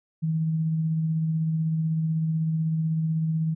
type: tone with tremolo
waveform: sine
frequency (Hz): 160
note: D#3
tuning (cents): +49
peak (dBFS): -21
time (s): 0.22-3.55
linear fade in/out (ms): 20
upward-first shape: sine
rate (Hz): 16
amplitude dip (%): 25
effects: none